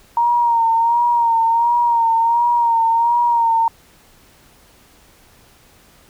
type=tone with vibrato; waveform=sine; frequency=932.3 Hz; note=A#5; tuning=in tune; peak=-12 dBFS; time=0.17-3.68 s; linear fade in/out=2 ms; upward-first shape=sine; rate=1.4 Hz; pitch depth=45 cents each way; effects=pink hiss -50 dBFS RMS until 6.09 s